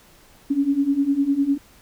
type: beating tone pair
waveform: sine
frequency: 273.8 / 283.7 Hz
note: C#4 / C#4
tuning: -21 / +40 cents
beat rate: 9.9 Hz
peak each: -22 / -19 dBFS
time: 0.5-1.58 s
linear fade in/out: 10 ms
effects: pink hiss -52 dBFS RMS until 1.81 s